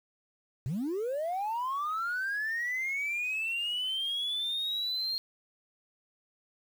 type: linear sweep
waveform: sine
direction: up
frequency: 112.6 to 4241 Hz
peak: -28 dBFS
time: 0.66-5.18 s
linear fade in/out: 0 ms
effects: tanh soft clip ceiling -28 dBFS + 9-bit